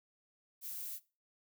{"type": "noise", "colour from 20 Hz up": "violet", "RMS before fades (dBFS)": -43, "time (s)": [0.61, 1], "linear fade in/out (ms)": 50, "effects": ["noise-tail reverb RT60 0.3 s tail -19 dB re dry"]}